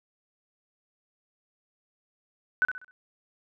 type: tone with echo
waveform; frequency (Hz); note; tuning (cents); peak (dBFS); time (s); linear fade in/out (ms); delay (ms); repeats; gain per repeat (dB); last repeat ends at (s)
sine; 1500; F#6; +23; -19; 2.62-2.65; 0; 65; 4; -9; 2.91
effects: none